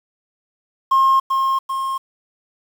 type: tone with echo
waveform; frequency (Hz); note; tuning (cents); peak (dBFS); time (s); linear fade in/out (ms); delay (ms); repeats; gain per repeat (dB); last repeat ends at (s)
triangle; 1070; C6; +38; -8; 0.91-1.2; 10; 390; 2; -5; 1.98
effects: tanh soft clip ceiling -7 dBFS + 7-bit